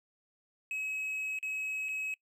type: tone with dropouts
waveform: triangle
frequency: 2559 Hz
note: D#7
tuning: 48 cents sharp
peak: -32 dBFS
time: 0.71-2.14 s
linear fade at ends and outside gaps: 1 ms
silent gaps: 1.388-1.428 / 1.886-1.889 s
effects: noise-tail reverb RT60 0.1 s tail -24 dB re dry